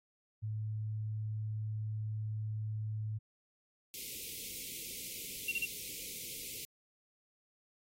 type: tone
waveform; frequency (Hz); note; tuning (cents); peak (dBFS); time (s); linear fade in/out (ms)
sine; 108; A2; -32; -35; 0.42-3.19; 20
type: band-stop noise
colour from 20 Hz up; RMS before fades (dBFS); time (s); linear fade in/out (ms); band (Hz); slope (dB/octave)
white; -44; 3.94-6.65; 0; 520 to 2100; 96
type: tone bursts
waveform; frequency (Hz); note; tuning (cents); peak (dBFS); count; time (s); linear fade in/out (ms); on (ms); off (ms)
sine; 2746; F7; -30; -31; 3; 5.48-5.654; 5; 36; 33
effects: AAC 48 kbps